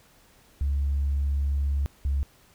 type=tone pair in turn; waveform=sine; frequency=70.2 / 69.23 Hz; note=C#2 / C#2; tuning=+22 / -2 cents; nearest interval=unison; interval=24 cents; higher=first; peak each=-21 dBFS; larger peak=neither; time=0.61-1.86 / 2.05-2.23 s; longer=first; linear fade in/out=0 ms; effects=tanh soft clip ceiling -19 dBFS + pink hiss -58 dBFS RMS until 2.54 s